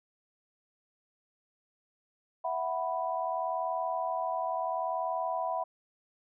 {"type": "chord", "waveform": "sine", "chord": "E suspended second", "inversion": "none", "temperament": "equal", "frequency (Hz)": [659.3, 740, 987.8], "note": ["E5", "F#5", "B5"], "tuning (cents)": [0, 0, 0], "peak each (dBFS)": -34, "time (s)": [2.44, 5.64], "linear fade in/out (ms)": 10, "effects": []}